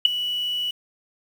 sine tone with ADSR envelope, 2949 Hz, F#7, 6 cents flat, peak -7 dBFS, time 0.05-0.71 s, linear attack 4 ms, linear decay 9 ms, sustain -16 dB, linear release 6 ms, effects 7-bit

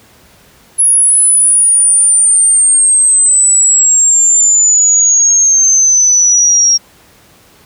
sine exponential sweep, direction down, 10548 to 5588 Hz, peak -5 dBFS, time 0.78-6.78 s, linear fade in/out 20 ms, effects pink hiss -44 dBFS RMS until 7.65 s + high-pass 60 Hz 12 dB/octave

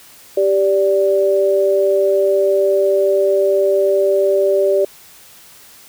sine tone pair together, 392 / 583.3 Hz, G4 / D5, 0 / -12 cents, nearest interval perfect fifth, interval 688 cents, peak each -14 dBFS, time 0.37-4.85 s, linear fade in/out 5 ms, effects white hiss -43 dBFS RMS until 5.88 s

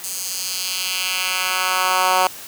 10% pulse tone with high-pass filter sweep, 185 Hz, F#3, in tune, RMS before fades -21 dBFS, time 0.04-2.27 s, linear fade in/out 0 ms, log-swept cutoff 7500 to 780 Hz, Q 1.3, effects white hiss -36 dBFS RMS until 2.47 s + high-pass 100 Hz 12 dB/octave

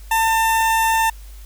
sawtooth tone with notch filter, 897 Hz, A5, 33 cents sharp, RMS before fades -17 dBFS, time 0.11-1.1 s, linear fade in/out 5 ms, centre 4600 Hz, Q 1.6, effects added 50 Hz sine -35 dBFS peak until 1.45 s + white hiss -49 dBFS RMS until 1.45 s

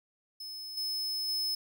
45% pulse tone with level steps, 5200 Hz, E8, 24 cents flat, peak -40 / -32 / -30 dBFS, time 0.4-1.55 s, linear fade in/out 5 ms, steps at 0.77 / 1.28 s, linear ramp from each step 5 ms, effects none

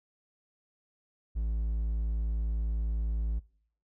triangle tone, 55 Hz, A1, in tune, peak -26 dBFS, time 1.35-3.4 s, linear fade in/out 20 ms, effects noise-tail reverb RT60 0.6 s tail -23 dB re dry

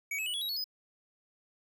square tone with pitch steps, 2260 / 2581 / 2948 / 3367 / 3845 / 4391 / 5015 Hz, C#7 / E7 / F#7 / G#7 / B7 / C#8 / D#8, +33 / -37 / -7 / +23 / -47 / -17 / +13 cents, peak -33 dBFS, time 0.11-0.642 s, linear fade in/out 5 ms, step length 76 ms, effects none

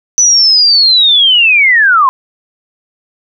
sine linear sweep, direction down, 6020 to 1008 Hz, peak -4 dBFS, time 0.18-2.09 s, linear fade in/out 0 ms, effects none

